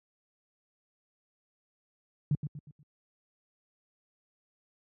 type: tone with echo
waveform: sine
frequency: 146.83 Hz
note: D3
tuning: in tune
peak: -23 dBFS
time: 2.31-2.35 s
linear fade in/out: 2 ms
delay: 120 ms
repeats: 4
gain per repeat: -8 dB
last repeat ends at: 2.83 s
effects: high-pass 60 Hz 12 dB/octave